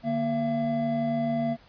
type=tone cluster; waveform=triangle; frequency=148.5 / 235.6 / 675 Hz; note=D3 / A#3 / E5; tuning=+20 / +19 / +41 cents; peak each=-32 / -25 / -26 dBFS; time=0.03-1.57 s; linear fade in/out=50 ms; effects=pink hiss -56 dBFS RMS until 1.68 s + resampled to 11025 Hz